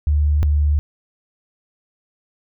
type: tone pair in turn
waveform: sine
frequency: 74.1 / 73.78 Hz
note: D2 / D2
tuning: +16 / +9 cents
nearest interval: unison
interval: 7 cents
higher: first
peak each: -13 dBFS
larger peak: neither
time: 0.07-0.43 / 0.43-0.79 s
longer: neither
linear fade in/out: 0 ms
effects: none